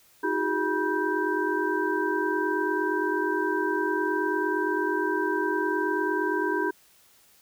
sine tone cluster, 316 / 365.1 / 404.5 / 970 / 1563 Hz, D#4 / F#4 / G#4 / B5 / G6, +27 / -23 / -46 / -31 / -6 cents, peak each -30 dBFS, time 0.23-6.71 s, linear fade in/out 10 ms, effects white hiss -59 dBFS RMS until 7.41 s

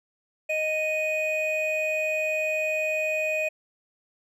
triangle tone pair together, 622 / 2488 Hz, D#5 / D#7, -1 / -1 cents, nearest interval 2 octaves, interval 2400 cents, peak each -25 dBFS, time 0.49-3.49 s, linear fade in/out 10 ms, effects none

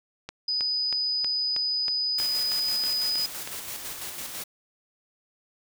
click train, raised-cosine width 0.2 ms, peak -18 dBFS, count 11, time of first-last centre 0.29-3.475 s, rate 3.14 Hz
sine tone, 4983 Hz, D#8, 2 cents sharp, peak -24 dBFS, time 0.48-3.26 s, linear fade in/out 5 ms
white noise with tremolo, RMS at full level -35 dBFS, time 2.18-4.44 s, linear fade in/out 5 ms, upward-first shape square, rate 6 Hz, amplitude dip 35%
effects none

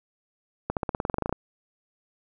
accelerating click train, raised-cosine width 1 ms, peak -12 dBFS, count 14, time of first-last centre 0.7-1.326 s, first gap 68 ms, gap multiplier 0.94, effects none

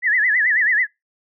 sine tone with vibrato, 1846 Hz, A#6, 17 cents flat, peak -14 dBFS, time 0.02-0.87 s, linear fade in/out 50 ms, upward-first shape sine, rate 9.2 Hz, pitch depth 170 cents each way, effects noise-tail reverb RT60 0.2 s tail -25 dB re dry

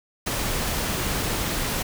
pink noise, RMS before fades -26 dBFS, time 0.26-1.83 s, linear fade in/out 10 ms, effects none

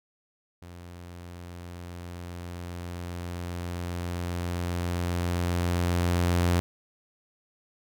sawtooth tone with level ramp, 87.5 Hz, F2, 4 cents sharp, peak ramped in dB -39 to -17 dBFS, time 0.62-6.6 s, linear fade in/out 0 ms, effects none

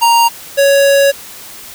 square tone pair in turn, 932.3 / 557.1 Hz, A#5 / C#5, 0 / +9 cents, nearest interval major sixth, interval 891 cents, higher first, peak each -7 dBFS, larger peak neither, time 0.01-0.29 / 0.57-1.12 s, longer second, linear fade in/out 20 ms, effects white hiss -32 dBFS RMS until 1.74 s

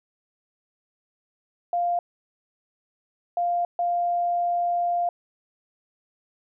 sine tone bursts at uneven times, 698.5 Hz, F5, in tune, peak -21 dBFS, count 3, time 1.73-1.99 / 3.37-3.65 / 3.79-5.09 s, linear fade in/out 2 ms, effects none

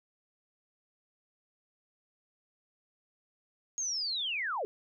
sine linear sweep, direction down, 6620 to 370 Hz, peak -31 dBFS, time 3.78-4.65 s, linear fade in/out 0 ms, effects none

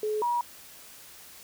sine tone pair in turn, 426.8 / 958.1 Hz, G#4 / A#5, +47 / +47 cents, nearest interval octave + major second, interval 1400 cents, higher second, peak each -26 / -24 dBFS, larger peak second, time 0.03-0.22 / 0.22-0.41 s, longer neither, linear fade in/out 2 ms, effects white hiss -49 dBFS RMS until 1.43 s

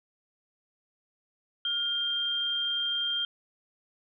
sine tone pair together, 1419 / 3186 Hz, F6 / G7, +27 / +27 cents, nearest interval octave + major second, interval 1400 cents, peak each -38 / -27 dBFS, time 1.65-3.25 s, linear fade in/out 2 ms, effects none

